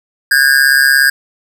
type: tone with amplitude modulation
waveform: square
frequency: 1626 Hz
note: G#6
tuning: 37 cents flat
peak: -4 dBFS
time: 0.31-1.1 s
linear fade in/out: 5 ms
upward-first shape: sine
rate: 137 Hz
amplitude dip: 85%
effects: none